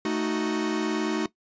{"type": "chord", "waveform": "45% pulse", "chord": "D# diminished", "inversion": "second", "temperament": "equal", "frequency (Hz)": [220, 311.1, 370], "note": ["A3", "D#4", "F#4"], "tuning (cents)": [0, 0, 0], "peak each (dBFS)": [-30, -28, -29], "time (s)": [0.05, 1.26], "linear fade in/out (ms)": 2, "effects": ["noise-tail reverb RT60 0.1 s tail -17 dB re dry", "resampled to 16000 Hz"]}